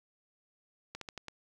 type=slowing click train; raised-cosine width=0.2 ms; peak=-24 dBFS; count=5; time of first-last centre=0.95-1.283 s; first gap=63 ms; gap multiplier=1.19; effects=10-bit